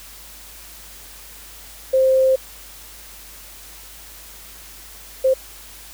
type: tone bursts at uneven times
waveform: sine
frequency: 525 Hz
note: C5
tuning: 6 cents sharp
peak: -12 dBFS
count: 2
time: 1.93-2.36 / 5.24-5.34 s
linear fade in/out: 10 ms
effects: added 50 Hz sine -46 dBFS peak until 5.93 s + white hiss -41 dBFS RMS until 5.93 s